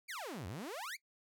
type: exponential two-way sweep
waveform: sawtooth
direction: down then up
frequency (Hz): 2445 to 82 to 2445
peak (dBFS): -38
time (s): 0.08-0.97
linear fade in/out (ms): 20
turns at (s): 0.47
effects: noise-tail reverb RT60 0.1 s tail -21 dB re dry